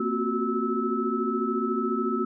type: tone cluster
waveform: sine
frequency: 229.6 / 259.9 / 360.6 / 374.6 / 1304 Hz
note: A#3 / C4 / F#4 / F#4 / E6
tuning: -26 / -11 / -45 / +21 / -19 cents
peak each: -29 / -31 / -32 / -30 / -30 dBFS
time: 0-2.25 s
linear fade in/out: 5 ms
effects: none